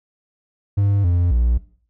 triangle tone with pitch steps, 100.4 / 87.5 / 59.3 Hz, G2 / F2 / A#1, +42 / +4 / +30 cents, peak -12 dBFS, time 0.77-1.58 s, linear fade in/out 10 ms, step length 270 ms, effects noise-tail reverb RT60 0.5 s tail -18 dB re dry

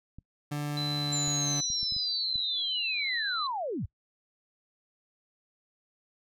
clicks, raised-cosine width 5 ms, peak -33 dBFS, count 7, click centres 0.186 / 1.278 / 1.702 / 1.83 / 1.923 / 1.965 / 2.357 s
30% pulse tone with pitch glide, 146.83 to 144.72 Hz, D3 to D3, 0 to -25 cents, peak -28 dBFS, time 0.51-1.61 s, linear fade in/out 10 ms, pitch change -25 cents, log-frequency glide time 0.93-1.31 s
sine tone, 4015 Hz, B7, 28 cents sharp, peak -32 dBFS, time 0.77-3.47 s, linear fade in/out 2 ms
sine linear sweep, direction down, 7260 to 55 Hz, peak -30 dBFS, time 1.12-3.86 s, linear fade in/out 10 ms
effects noise-tail reverb RT60 0.1 s tail -22 dB re dry

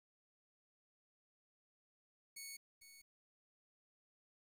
10% pulse tone with echo, 2217 Hz, C#7, in tune, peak -39 dBFS, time 2.36-2.57 s, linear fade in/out 10 ms, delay 450 ms, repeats 1, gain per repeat -11 dB, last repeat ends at 3.02 s, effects 12-bit

